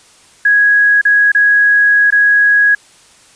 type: tone with dropouts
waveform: sine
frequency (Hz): 1661.2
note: G#6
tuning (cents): 0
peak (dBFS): -6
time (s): 0.45-2.75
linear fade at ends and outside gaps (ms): 5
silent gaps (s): 1.014-1.051 / 1.319-1.348 / 2.105-2.123
effects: white hiss -45 dBFS RMS until 3.35 s + resampled to 22050 Hz